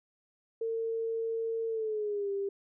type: tone with pitch glide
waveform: sine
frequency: 453.3 to 396.9 Hz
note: A#4 to G4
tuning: -48 to +22 cents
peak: -30 dBFS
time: 0.61-2.49 s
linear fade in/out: 5 ms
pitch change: -230 cents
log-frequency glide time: 1.68-2.31 s
effects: none